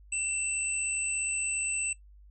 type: tone pair together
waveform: sine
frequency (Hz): 2678 / 8025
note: E7 / B8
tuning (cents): +27 / +27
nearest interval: octave + perfect fifth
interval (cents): 1900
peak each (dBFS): -33 / -31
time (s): 0.12-1.93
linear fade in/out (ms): 5
effects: noise-tail reverb RT60 0.1 s tail -18 dB re dry + added 50 Hz sine -51 dBFS peak until 2.3 s